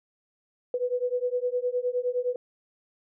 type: beating tone pair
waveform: sine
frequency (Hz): 490 / 499.7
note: B4 / B4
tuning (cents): -14 / +20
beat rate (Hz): 9.7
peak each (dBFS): -28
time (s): 0.74-2.36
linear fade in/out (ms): 2
effects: none